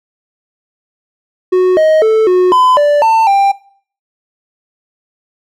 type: tone with pitch steps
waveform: triangle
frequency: 367.9 / 627 / 439.5 / 364.9 / 1013 / 585 / 895 / 792 Hz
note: F#4 / D#5 / A4 / F#4 / B5 / D5 / A5 / G5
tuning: -10 / +13 / -2 / -24 / +44 / -7 / +29 / +18 cents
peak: -4 dBFS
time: 1.52-3.52 s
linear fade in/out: 10 ms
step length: 250 ms
effects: noise-tail reverb RT60 0.5 s tail -20 dB re dry